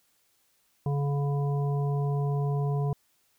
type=harmonic tone; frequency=142.1 Hz; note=C#3; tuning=43 cents sharp; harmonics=1 / 3 / 5 / 7; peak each=-25 / -35 / -39 / -42 dBFS; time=0.86-2.93 s; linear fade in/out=2 ms; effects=white hiss -69 dBFS RMS until 3.38 s